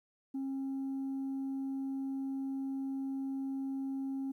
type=tone; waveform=sine; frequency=270 Hz; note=C#4; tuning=45 cents flat; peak=-32 dBFS; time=0.34-4.32 s; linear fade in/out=10 ms; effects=tanh soft clip ceiling -33 dBFS + 12-bit